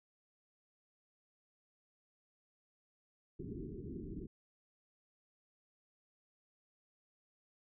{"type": "low-pass noise", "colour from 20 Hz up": "white", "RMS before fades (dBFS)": -45, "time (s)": [3.39, 4.27], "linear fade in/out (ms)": 10, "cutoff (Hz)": 410, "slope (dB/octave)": 96, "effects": []}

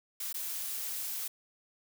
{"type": "noise with dropouts", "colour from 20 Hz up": "blue", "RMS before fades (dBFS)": -37, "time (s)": [0.2, 1.28], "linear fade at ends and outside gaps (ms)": 5, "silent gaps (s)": [0.328, 0.342], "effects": []}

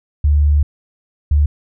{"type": "tone pair in turn", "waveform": "sine", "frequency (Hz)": [73.42, 73.42], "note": ["D2", "D2"], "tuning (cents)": [0, 0], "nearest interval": "unison", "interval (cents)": 0, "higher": "neither", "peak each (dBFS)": -9, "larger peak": "neither", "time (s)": [[0.24, 0.63], [1.31, 1.46]], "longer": "first", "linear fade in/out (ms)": 5, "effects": []}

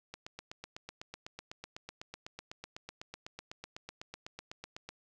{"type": "click train", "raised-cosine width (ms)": 0.2, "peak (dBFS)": -26, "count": 39, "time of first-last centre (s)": [0.14, 4.89], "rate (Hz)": 8, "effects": []}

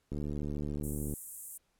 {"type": "click train", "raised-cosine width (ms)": 3, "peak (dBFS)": -25, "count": 76, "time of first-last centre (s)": [0.12, 1.138], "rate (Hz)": 73.7}
{"type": "high-pass noise", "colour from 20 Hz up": "white", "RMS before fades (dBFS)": -41, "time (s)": [0.83, 1.58], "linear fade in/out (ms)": 10, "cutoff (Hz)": 7900, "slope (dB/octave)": 48}
{"effects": ["pink hiss -75 dBFS RMS until 1.79 s", "low-pass 12000 Hz 12 dB/octave"]}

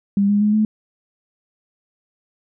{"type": "tone with pitch steps", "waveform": "sine", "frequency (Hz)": [200, 204.9, 209.9, 215.1], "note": ["G3", "G#3", "G#3", "A3"], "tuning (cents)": [35, -23, 19, -39], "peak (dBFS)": -13, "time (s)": [0.17, 0.65], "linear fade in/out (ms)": 2, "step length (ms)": 120, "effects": []}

